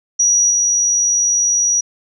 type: tone with level steps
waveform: sine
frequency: 5800 Hz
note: F#8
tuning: 35 cents flat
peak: -10 / -12 dBFS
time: 0.19-1.81 s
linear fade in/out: 10 ms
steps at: 0.5 s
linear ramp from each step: 10 ms
effects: none